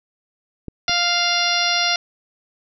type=clicks; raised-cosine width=3 ms; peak=-17 / -20 dBFS; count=2; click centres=0.683 / 0.895 s
type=harmonic tone; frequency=698.5 Hz; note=F5; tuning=in tune; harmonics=1 / 2 / 3 / 4 / 5 / 6 / 7 / 8; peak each=-25 / -25 / -25 / -25 / -25 / -25 / -25 / -25 dBFS; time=0.88-1.96 s; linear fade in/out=2 ms
effects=none